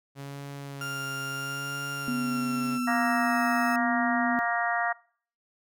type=tone with vibrato; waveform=sawtooth; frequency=138.7 Hz; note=C#3; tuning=1 cent sharp; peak=-33 dBFS; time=0.15-2.8 s; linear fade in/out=50 ms; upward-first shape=sine; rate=0.73 Hz; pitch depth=27 cents each way
type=tone with pitch glide; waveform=35% pulse; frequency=1396.9 to 1303.4 Hz; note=F6 to E6; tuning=0 to -20 cents; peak=-31 dBFS; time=0.81-3.76 s; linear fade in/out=2 ms; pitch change=-120 cents; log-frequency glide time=1.93-3.4 s
type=tone; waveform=sine; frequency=246.9 Hz; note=B3; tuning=in tune; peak=-27 dBFS; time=2.08-4.39 s; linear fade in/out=0 ms
type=harmonic tone; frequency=234.4 Hz; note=A#3; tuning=10 cents sharp; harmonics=3 / 4 / 5 / 6 / 7 / 8; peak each=-29 / -35 / -33 / -33 / -36 / -31 dBFS; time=2.87-4.93 s; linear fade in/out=10 ms
effects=noise-tail reverb RT60 0.5 s tail -23 dB re dry